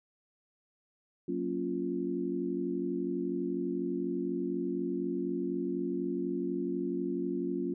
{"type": "chord", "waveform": "sine", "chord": "Gb major seventh", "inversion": "none", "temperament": "equal", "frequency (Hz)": [185, 233.1, 277.2, 349.2], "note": ["Gb3", "Bb3", "Db4", "F4"], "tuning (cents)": [0, 0, 0, 0], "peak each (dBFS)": [-38, -39, -35, -34], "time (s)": [1.28, 7.74], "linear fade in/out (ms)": 5, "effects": []}